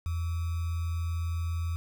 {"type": "tone with sample-and-hold", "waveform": "sine", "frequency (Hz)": 83.8, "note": "E2", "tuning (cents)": 29, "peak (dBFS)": -28, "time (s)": [0.06, 1.76], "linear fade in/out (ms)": 0, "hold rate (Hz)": 1225, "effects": []}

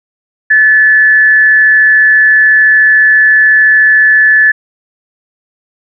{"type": "tone with frequency modulation", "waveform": "sine", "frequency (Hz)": 1733, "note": "A6", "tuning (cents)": -27, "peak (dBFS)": -3, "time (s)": [0.5, 4.52], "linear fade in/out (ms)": 10, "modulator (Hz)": 173, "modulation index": 0.27, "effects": []}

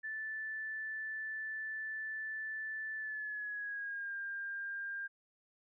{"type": "tone with pitch glide", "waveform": "sine", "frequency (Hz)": [1755, 1600.1], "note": ["A6", "G6"], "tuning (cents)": [-5, 35], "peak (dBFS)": -38, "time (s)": [0.03, 5.08], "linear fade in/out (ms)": 20, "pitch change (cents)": -160, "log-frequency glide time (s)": [2.96, 4.15], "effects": []}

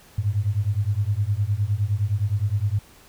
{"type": "beating tone pair", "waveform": "sine", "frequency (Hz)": [98, 107.7], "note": ["G2", "A2"], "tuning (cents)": [0, -37], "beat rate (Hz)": 9.7, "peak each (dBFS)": -23, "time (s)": [0.18, 2.79], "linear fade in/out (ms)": 5, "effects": ["pink hiss -51 dBFS RMS until 3.08 s"]}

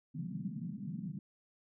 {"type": "band-pass noise", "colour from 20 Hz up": "white", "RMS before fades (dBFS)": -41, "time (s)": [0.14, 1.19], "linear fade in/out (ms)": 5, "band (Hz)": [140, 220], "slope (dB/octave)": 48, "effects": []}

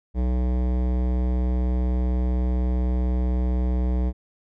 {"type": "tone with hard clipping", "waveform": "sine", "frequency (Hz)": 62.1, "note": "B1", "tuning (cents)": 10, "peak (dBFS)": -22, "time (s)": [0.14, 4.13], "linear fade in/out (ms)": 50, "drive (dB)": 17, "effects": []}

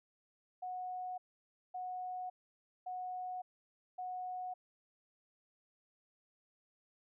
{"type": "tone bursts", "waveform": "sine", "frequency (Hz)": 733, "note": "F#5", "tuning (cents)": -16, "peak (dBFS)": -39, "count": 4, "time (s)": [0.62, 4.54], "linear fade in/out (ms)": 10, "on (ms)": 560, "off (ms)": 560, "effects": []}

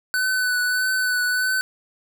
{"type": "tone with vibrato", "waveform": "square", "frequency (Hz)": 1500, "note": "F#6", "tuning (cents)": 23, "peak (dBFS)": -20, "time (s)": [0.14, 1.61], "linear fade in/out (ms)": 0, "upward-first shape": "triangle", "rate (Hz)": 1.6, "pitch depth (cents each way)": 25, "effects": []}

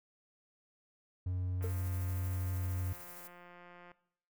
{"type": "tone", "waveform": "triangle", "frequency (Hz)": 91, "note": "F#2", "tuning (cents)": -28, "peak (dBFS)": -31, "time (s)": [1.26, 2.93], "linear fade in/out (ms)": 5}
{"type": "click train", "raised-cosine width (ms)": 0.5, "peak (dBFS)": -40, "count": 407, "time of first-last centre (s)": [1.61, 3.917], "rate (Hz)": 176}
{"type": "noise with tremolo", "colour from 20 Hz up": "violet", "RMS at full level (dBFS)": -49, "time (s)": [1.62, 3.28], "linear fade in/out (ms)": 10, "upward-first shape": "triangle", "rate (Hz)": 13, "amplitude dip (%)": 35}
{"type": "tone with exponential decay", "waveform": "triangle", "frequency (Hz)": 449.2, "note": "A4", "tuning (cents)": 36, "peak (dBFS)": -34, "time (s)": [1.64, 1.79], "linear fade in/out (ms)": 1, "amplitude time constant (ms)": 32}
{"effects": ["noise-tail reverb RT60 0.7 s tail -18 dB re dry"]}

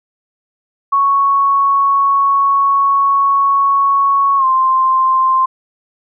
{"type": "tone with pitch glide", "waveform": "sine", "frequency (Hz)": [1108.7, 1047.7], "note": ["C#6", "C6"], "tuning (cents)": [0, 2], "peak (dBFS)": -9, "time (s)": [0.92, 5.46], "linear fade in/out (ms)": 10, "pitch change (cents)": -98, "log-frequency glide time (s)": [4.37, 4.45], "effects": []}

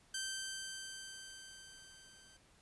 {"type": "tone with level ramp", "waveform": "10% pulse", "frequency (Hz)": 1556, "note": "G6", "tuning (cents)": -13, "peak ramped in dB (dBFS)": [-29, -52], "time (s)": [0.14, 2.37], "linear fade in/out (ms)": 5, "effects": ["pink hiss -67 dBFS RMS until 2.61 s", "resampled to 24000 Hz"]}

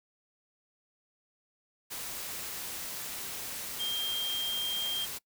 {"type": "tone in noise", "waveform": "sine", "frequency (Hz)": 3196, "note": "G7", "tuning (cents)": 33, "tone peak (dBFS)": -30, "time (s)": [3.79, 5.06], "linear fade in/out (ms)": 20, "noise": "white", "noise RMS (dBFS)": -39, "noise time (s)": [1.9, 5.19], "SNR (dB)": 6, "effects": ["noise-tail reverb RT60 0.1 s tail -22 dB re dry"]}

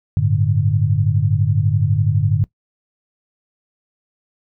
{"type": "chord", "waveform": "sine", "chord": "G suspended second", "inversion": "none", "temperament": "equal", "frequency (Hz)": [98, 110, 146.83], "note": ["G2", "A2", "D3"], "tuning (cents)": [0, 0, 0], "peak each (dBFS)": -18, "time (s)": [0.17, 2.44], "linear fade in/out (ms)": 0, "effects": ["noise-tail reverb RT60 0.1 s tail -19 dB re dry"]}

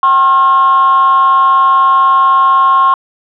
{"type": "tone with frequency modulation", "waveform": "sine", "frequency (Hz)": 1075, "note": "C6", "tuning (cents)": 47, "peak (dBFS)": -4, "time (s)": [0.03, 2.94], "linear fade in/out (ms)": 2, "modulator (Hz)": 306, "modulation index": 0.38, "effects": ["tanh soft clip ceiling -2 dBFS"]}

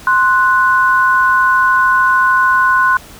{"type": "tone pair together", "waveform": "sine", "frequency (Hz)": [1046.5, 1480], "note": ["C6", "F#6"], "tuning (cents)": [0, 0], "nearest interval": "tritone", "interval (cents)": 600, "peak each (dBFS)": -11, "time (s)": [0.07, 2.97], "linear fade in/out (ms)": 2, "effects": ["pink hiss -37 dBFS RMS until 3.19 s"]}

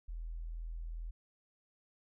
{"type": "tone", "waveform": "sine", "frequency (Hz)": 41.2, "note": "E1", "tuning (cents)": 0, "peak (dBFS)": -39, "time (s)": [0.08, 1.11], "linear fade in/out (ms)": 10, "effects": []}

